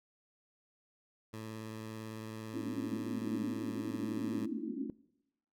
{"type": "tone with vibrato", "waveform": "15% pulse", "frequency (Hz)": 110.1, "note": "A2", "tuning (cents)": 2, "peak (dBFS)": -36, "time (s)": [1.33, 4.46], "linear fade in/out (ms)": 10, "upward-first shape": "square", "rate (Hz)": 18, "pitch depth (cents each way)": 17}
{"type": "band-pass noise", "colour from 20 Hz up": "pink", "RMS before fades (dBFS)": -38, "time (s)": [2.54, 4.9], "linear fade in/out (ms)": 2, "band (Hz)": [210, 340], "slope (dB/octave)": 96}
{"effects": ["noise-tail reverb RT60 0.9 s tail -22 dB re dry"]}